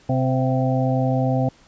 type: harmonic tone with a mistuned harmonic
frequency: 129.7 Hz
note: C3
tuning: 15 cents flat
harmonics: 1 / 2 / 4 / 5 / 6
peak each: -20 / -23 / -26 / -27 / -28 dBFS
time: 0.09-1.49 s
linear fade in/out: 5 ms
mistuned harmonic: 5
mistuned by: +48 cents
effects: pink hiss -53 dBFS RMS until 1.67 s + resampled to 16000 Hz